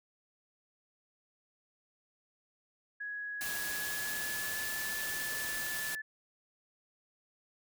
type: tone with pitch glide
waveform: sine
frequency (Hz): 1670 to 1737.9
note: G#6 to A6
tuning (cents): +9 to -22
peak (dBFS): -37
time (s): 3-6.02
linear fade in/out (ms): 10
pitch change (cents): +69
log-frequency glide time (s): 3.59-4.74
type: noise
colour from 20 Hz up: white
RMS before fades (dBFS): -39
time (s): 3.41-5.95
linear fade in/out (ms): 0
effects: none